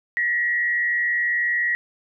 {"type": "tone with frequency modulation", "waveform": "sine", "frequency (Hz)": 1913, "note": "A#6", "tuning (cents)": 44, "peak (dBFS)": -19, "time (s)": [0.17, 1.75], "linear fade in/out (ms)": 0, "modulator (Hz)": 134, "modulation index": 0.43, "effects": []}